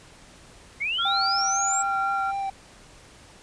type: linear sweep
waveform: sine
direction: up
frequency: 2093 to 7780 Hz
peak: -24 dBFS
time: 0.8-1.83 s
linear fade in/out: 20 ms
type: tone with tremolo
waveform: sine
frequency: 1378 Hz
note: F6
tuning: 24 cents flat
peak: -24 dBFS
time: 0.98-2.32 s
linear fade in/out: 20 ms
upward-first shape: triangle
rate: 1.2 Hz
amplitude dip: 40%
type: tone with vibrato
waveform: triangle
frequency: 785 Hz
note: G5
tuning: 2 cents sharp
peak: -24 dBFS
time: 1.05-2.5 s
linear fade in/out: 5 ms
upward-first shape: triangle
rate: 4 Hz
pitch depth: 17 cents each way
effects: pink hiss -50 dBFS RMS until 3.42 s + resampled to 22050 Hz